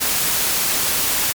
white noise, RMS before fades -19 dBFS, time 0-1.33 s, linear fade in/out 20 ms, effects MP3 96 kbps

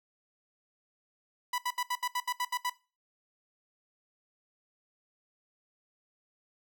sawtooth tone bursts, 988 Hz, B5, in tune, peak -26 dBFS, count 10, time 1.53-2.698 s, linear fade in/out 5 ms, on 52 ms, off 72 ms, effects noise-tail reverb RT60 0.3 s tail -18 dB re dry

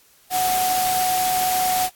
sine tone in noise, 740 Hz, F#5, in tune, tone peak -19 dBFS, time 0.3-1.9 s, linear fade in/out 50 ms, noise white, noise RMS -25 dBFS, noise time 0.3-1.9 s, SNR +3 dB, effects white hiss -55 dBFS RMS until 1.95 s + AAC 64 kbps

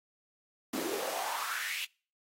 pink noise with high-pass filter sweep, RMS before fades -36 dBFS, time 0.73-1.85 s, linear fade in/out 5 ms, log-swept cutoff 260 to 2800 Hz, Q 5.1, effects noise-tail reverb RT60 0.4 s tail -26 dB re dry + AAC 48 kbps

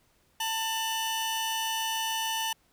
sawtooth tone pair together, 893.3 / 2960 Hz, A5 / F#7, +26 / 0 cents, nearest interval octave + major sixth, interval 2074 cents, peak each -27 / -29 dBFS, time 0.4-2.53 s, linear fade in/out 5 ms, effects pink hiss -67 dBFS RMS until 2.72 s

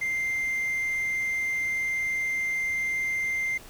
triangle tone, 2093 Hz, C7, in tune, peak -23 dBFS, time 0.01-3.58 s, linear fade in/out 10 ms, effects tanh soft clip ceiling -19 dBFS + pink hiss -48 dBFS RMS until 3.69 s

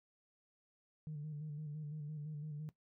sine tone with vibrato, 150.6 Hz, D3, 44 cents sharp, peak -40 dBFS, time 1.07-2.69 s, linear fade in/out 0 ms, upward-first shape square, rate 5.9 Hz, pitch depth 41 cents each way, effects noise-tail reverb RT60 0.1 s tail -17 dB re dry + tanh soft clip ceiling -38 dBFS

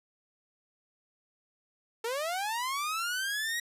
sawtooth linear sweep, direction up, 440 to 1913 Hz, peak -27 dBFS, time 2.04-3.6 s, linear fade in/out 5 ms, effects resampled to 32000 Hz

